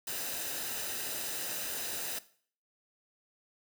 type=noise with comb filter; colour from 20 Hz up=white; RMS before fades=-37 dBFS; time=0.07-2.19 s; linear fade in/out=5 ms; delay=0.9 ms; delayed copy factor=-0.5; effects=noise-tail reverb RT60 0.5 s tail -17 dB re dry